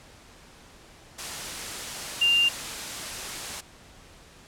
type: tone in noise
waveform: sine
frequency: 2794 Hz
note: F7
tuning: in tune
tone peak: -18 dBFS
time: 2.21-2.49 s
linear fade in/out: 10 ms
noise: white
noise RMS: -34 dBFS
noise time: 1.18-3.61 s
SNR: +13 dB
effects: pink hiss -51 dBFS RMS until 4.47 s + low-pass 9000 Hz 12 dB/octave